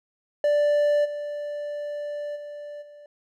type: tone with level steps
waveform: triangle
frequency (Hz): 587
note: D5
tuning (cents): -1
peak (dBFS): -16 / -27 / -33 / -42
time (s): 0.44-3.06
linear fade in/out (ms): 2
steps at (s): 1.04 / 2.35 / 2.81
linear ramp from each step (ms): 20
effects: none